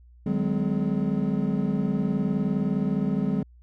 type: tone cluster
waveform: triangle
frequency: 151.4 / 186.5 / 206 / 256.2 / 423.2 Hz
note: D#3 / F#3 / G#3 / C4 / G#4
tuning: -47 / +14 / -14 / -36 / +33 cents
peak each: -29 / -25 / -25 / -28 / -34 dBFS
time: 0.26-3.43 s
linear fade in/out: 5 ms
effects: added 60 Hz sine -49 dBFS peak until 3.62 s